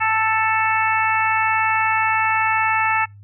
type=harmonic tone; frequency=440.9 Hz; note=A4; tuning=4 cents sharp; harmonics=2 / 3 / 4 / 5 / 6; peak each=-20 / -22 / -23 / -24 / -25 dBFS; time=0-3.06 s; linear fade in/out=20 ms; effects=noise-tail reverb RT60 0.2 s tail -26 dB re dry + added 101 Hz sine -40 dBFS peak until 3.23 s